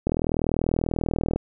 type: click train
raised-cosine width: 2 ms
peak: -10 dBFS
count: 53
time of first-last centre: 0.07-1.36 s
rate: 40.3 Hz
effects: none